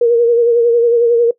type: tone with vibrato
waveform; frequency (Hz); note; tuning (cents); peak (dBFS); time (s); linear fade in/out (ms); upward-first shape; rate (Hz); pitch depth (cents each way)
sine; 470.2; A#4; +15; -7; 0.01-1.31; 5; sine; 11; 39
effects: noise-tail reverb RT60 0.1 s tail -19 dB re dry